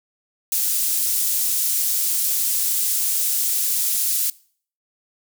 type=high-pass noise; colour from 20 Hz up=pink; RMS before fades=-21 dBFS; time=0.52-4.3 s; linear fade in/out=2 ms; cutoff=8900 Hz; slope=12 dB/octave; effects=noise-tail reverb RT60 0.5 s tail -22 dB re dry